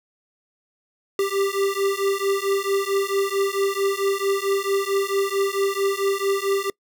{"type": "beating tone pair", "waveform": "square", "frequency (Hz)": [392, 396.5], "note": ["G4", "G4"], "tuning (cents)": [0, 20], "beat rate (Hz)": 4.5, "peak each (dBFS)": -24, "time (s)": [1.19, 6.7], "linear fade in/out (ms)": 2, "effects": ["noise-tail reverb RT60 0.1 s tail -25 dB re dry"]}